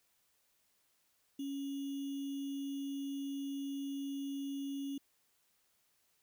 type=tone with sample-and-hold; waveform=sine; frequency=277.2 Hz; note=C#4; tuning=in tune; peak=-37 dBFS; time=1.39-4.98 s; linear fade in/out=5 ms; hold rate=3150 Hz; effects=white hiss -75 dBFS RMS until 6.22 s